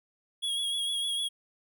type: tone with vibrato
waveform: square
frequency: 3322 Hz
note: G#7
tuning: in tune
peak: -29 dBFS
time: 0.42-1.29 s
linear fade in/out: 20 ms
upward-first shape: triangle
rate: 6.6 Hz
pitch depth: 42 cents each way
effects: none